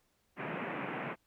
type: band-pass noise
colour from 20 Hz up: pink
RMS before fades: -39 dBFS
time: 0.36-1.16 s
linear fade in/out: 50 ms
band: 140 to 2600 Hz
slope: 48 dB/octave
effects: pink hiss -75 dBFS RMS until 1.26 s